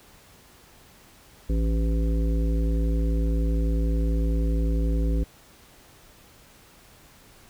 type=harmonic tone; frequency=55.5 Hz; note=A1; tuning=16 cents sharp; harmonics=1 / 3 / 5 / 7 / 9; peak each=-21 / -31 / -32 / -38 / -38 dBFS; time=1.49-5.24 s; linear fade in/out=10 ms; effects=pink hiss -53 dBFS RMS until 7.49 s